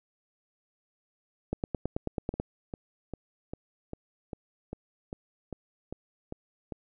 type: two click trains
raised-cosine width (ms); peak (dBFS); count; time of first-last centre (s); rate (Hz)
2; -16 / -23; 9 / 12; 1.53-2.4 / 2.34-6.722; 9.2 / 2.51
effects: none